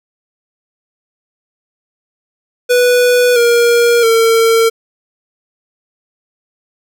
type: tone with pitch steps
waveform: square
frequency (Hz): 492.1 / 472.9 / 454.4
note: B4 / A#4 / A#4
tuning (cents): -6 / +25 / -44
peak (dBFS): -8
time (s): 2.69-4.7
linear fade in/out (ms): 20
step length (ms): 670
effects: none